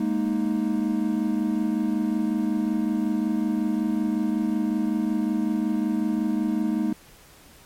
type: chord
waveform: triangle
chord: Ab suspended second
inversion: none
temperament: equal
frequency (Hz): 207.7 / 233.1 / 311.1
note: Ab3 / Bb3 / Eb4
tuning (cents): 0 / 0 / 0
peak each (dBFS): -24 / -24 / -24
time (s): 0-6.93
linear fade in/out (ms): 5
effects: pink hiss -51 dBFS RMS until 7.65 s + MP3 64 kbps